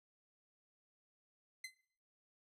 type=tone with exponential decay; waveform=sawtooth; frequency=2053 Hz; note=C7; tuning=33 cents flat; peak=-37 dBFS; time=1.64-1.74 s; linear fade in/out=5 ms; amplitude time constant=21 ms; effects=noise-tail reverb RT60 0.6 s tail -20 dB re dry + low-pass 12000 Hz 12 dB/octave